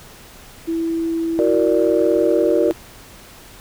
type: tone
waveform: sine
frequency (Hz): 329.6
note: E4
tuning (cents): 0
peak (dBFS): -18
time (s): 0.67-2.73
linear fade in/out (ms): 20
type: chord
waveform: sine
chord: Gb augmented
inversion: none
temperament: equal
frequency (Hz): 370 / 466.2 / 587.3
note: Gb4 / Bb4 / D5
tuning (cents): 0 / 0 / 0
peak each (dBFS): -18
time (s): 1.39-2.71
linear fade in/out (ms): 0
effects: tanh soft clip ceiling -5 dBFS + pink hiss -42 dBFS RMS until 3.6 s